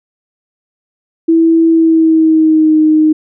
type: tone with pitch glide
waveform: sine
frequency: 328.1 to 310.2 Hz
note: E4 to D#4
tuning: -8 to -5 cents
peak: -5 dBFS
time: 1.28-3.13 s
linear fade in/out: 10 ms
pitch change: -97 cents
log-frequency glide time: 1.69-2.78 s
effects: none